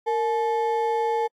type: ring-modulated tone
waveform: triangle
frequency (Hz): 659.3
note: E5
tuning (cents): 0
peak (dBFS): -16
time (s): 0.06-1.28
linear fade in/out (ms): 20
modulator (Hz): 198
effects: AAC 64 kbps